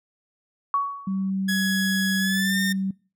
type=tone with exponential decay; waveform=sine; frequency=1122 Hz; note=C#6; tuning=21 cents sharp; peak=-17 dBFS; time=0.74-1.3 s; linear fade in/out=1 ms; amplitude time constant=120 ms
type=tone; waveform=sine; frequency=192.3 Hz; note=G3; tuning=33 cents flat; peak=-23 dBFS; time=1.07-2.91 s; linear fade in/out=5 ms
type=tone with pitch glide; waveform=sawtooth; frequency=1678 to 1819.3 Hz; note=G#6 to A#6; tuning=+17 to -43 cents; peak=-20 dBFS; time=1.48-2.73 s; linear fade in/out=10 ms; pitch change=+140 cents; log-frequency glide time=2.18-2.6 s
effects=noise-tail reverb RT60 0.4 s tail -24 dB re dry